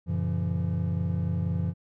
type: chord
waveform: triangle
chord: F# dominant seventh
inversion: none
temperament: equal with one note detuned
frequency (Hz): 92.5 / 116.54 / 138.59 / 169.15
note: F#2 / A#2 / C#3 / E3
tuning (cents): 0 / 0 / 0 / +45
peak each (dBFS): -27 / -33 / -32 / -27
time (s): 0.06-1.74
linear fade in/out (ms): 50
effects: none